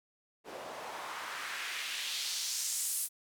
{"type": "noise with band-pass filter sweep", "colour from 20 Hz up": "white", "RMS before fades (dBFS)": -38, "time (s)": [0.44, 3.09], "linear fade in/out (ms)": 50, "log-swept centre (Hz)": [470, 11000], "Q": 1.5, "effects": []}